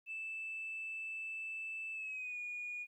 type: tone with pitch glide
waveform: sine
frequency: 2637 to 2446 Hz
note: E7 to D#7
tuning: 0 to -30 cents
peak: -39 dBFS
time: 0.06-2.87 s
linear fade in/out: 50 ms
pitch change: -130 cents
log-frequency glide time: 1.93-2.38 s
effects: tanh soft clip ceiling -36 dBFS + 13-bit